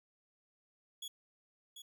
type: tone with echo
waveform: sawtooth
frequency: 3365 Hz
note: G#7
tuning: 22 cents sharp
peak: -39 dBFS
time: 1.02-1.08 s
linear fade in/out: 5 ms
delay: 740 ms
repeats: 1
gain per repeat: -7 dB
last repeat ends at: 1.82 s
effects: none